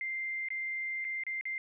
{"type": "tone with dropouts", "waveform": "sine", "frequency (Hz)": 2093, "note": "C7", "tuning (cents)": 0, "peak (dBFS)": -33, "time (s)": [0.01, 1.58], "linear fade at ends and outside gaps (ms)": 1, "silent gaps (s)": [[0.486, 0.504], [1.044, 1.049], [1.236, 1.266], [1.411, 1.454]], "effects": []}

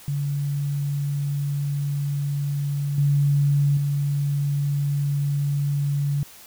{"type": "tone with level steps", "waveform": "sine", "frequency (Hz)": 142.6, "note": "C#3", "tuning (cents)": 49, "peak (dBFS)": [-22, -16, -20], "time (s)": [0.08, 6.23], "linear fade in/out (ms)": 0, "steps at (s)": [2.98, 3.77], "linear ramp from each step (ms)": 2, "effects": ["white hiss -46 dBFS RMS until 6.46 s"]}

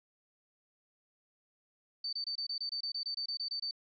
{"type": "tone bursts", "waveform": "sine", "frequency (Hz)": 4568, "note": "D8", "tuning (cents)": -49, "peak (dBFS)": -34, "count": 15, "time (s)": [2.04, 3.711], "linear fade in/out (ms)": 5, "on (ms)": 89, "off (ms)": 24, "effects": []}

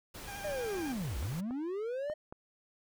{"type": "noise", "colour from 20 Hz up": "pink", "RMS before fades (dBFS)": -46, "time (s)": [0.14, 1.41], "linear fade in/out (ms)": 10}
{"type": "tone with vibrato", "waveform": "20% pulse", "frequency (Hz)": 800, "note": "G5", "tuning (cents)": 35, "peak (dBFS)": -38, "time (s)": [0.27, 0.93], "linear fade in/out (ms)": 10, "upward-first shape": "square", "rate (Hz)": 12, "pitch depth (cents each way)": 24}
{"type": "linear two-way sweep", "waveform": "triangle", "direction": "down then up", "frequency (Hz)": [622.3, 51.91, 622.3], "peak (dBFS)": -32, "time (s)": [0.44, 2.14], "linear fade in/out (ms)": 10, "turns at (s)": 1.18}
{"type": "clicks", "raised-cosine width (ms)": 1, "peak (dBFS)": -31, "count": 4, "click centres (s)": [1.227, 1.509, 2.099, 2.325]}
{"effects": []}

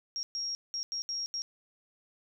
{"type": "tone bursts at uneven times", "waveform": "sine", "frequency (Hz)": 5588, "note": "F8", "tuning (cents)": 0, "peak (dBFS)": -32, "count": 6, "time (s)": [[0.16, 0.23], [0.35, 0.55], [0.74, 0.83], [0.92, 1.02], [1.09, 1.26], [1.34, 1.42]], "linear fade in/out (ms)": 0, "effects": []}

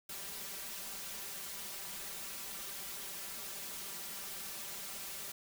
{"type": "noise with comb filter", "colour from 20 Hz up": "white", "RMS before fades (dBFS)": -44, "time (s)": [0.09, 5.32], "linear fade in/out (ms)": 5, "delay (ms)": 5.1, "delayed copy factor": 1, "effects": []}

